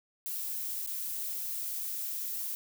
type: noise with dropouts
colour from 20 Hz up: violet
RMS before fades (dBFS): -36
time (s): 0.26-2.55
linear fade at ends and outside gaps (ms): 0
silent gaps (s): 0.863-0.873
effects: none